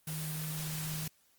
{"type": "tone in noise", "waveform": "sine", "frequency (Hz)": 156, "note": "D#3", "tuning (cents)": 5, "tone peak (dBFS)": -37, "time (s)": [0.07, 1.08], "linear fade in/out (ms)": 5, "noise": "white", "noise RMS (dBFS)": -41, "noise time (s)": [0.07, 1.08], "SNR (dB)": 1, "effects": ["white hiss -69 dBFS RMS until 1.38 s", "Opus 24 kbps"]}